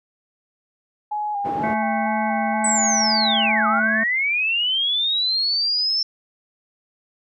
sine tone with vibrato, 824 Hz, G#5, 14 cents flat, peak -22 dBFS, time 1.11-3.8 s, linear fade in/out 10 ms, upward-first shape square, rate 2.1 Hz, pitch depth 34 cents each way
white band-pass noise, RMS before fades -30 dBFS, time 1.44-1.75 s, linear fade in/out 20 ms, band 120 to 510 Hz, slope 12 dB/octave
harmonic tone, 220 Hz, A3, in tune, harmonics 1 / 3 / 5 / 7 / 9 / 10, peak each -24 / -28 / -33 / -30 / -34 / -33 dBFS, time 1.63-4.04 s, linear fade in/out 10 ms
sine linear two-way sweep, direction down then up, 8130 to 1219 to 5370 Hz, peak -18 dBFS, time 2.64-6.03 s, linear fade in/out 5 ms, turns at 3.67 s
effects none

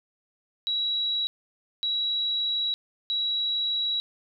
sine tone bursts at uneven times, 3889 Hz, B7, 27 cents flat, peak -24 dBFS, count 3, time 0.67-1.27 / 1.83-2.74 / 3.1-4 s, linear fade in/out 0 ms, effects none

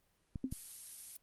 clicks, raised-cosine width 5 ms, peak -28 dBFS, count 2, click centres 0.358 / 0.525 s
sine tone with exponential decay, 261.6 Hz, C4, in tune, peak -29 dBFS, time 0.44-0.53 s, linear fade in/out 2 ms, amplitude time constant 19 ms
violet noise, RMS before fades -44 dBFS, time 0.51-1.17 s, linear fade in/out 10 ms
effects pink hiss -75 dBFS RMS until 1.22 s + Opus 32 kbps

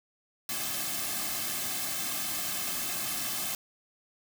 white noise with comb filter, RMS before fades -33 dBFS, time 0.49-3.55 s, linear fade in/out 2 ms, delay 2.1 ms, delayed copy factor -0.85, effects none

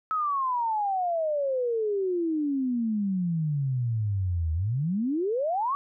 sine exponential two-way sweep, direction down then up, 1299 to 77.78 to 1159 Hz, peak -24 dBFS, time 0.11-5.75 s, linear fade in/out 0 ms, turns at 4.53 s, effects none

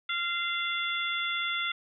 harmonic tone, 691 Hz, F5, 19 cents flat, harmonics 2 / 3 / 4 / 5, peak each -33 / -33 / -38 / -33 dBFS, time 0.09-1.72 s, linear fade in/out 5 ms, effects none

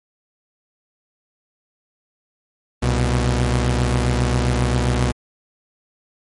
sawtooth tone pair together, 64.6 / 121.72 Hz, C2 / B2, -21 / -25 cents, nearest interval major seventh, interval 1096 cents, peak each -15 dBFS, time 2.82-5.12 s, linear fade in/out 10 ms, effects MP3 48 kbps

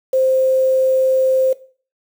sine tone with quantisation, 523.3 Hz, C5, in tune, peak -12 dBFS, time 0.13-1.53 s, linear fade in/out 5 ms, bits 6, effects noise-tail reverb RT60 0.4 s tail -17 dB re dry

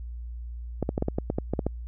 clicks, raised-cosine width 2 ms, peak -12 dBFS, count 11, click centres 0.827 / 0.891 / 0.979 / 1.024 / 1.084 / 1.185 / 1.301 / 1.385 / 1.536 / 1.592 / 1.666 s, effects added 59 Hz sine -34 dBFS peak until 1.87 s

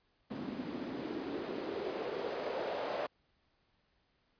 white noise with band-pass filter sweep, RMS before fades -39 dBFS, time 0.3-3.07 s, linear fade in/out 10 ms, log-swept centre 230 to 610 Hz, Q 3, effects pink hiss -75 dBFS RMS until 4.39 s + resampled to 11025 Hz

